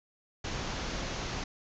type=low-pass noise; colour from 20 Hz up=pink; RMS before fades=-36 dBFS; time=0.44-1.44 s; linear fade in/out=5 ms; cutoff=6800 Hz; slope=96 dB/octave; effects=none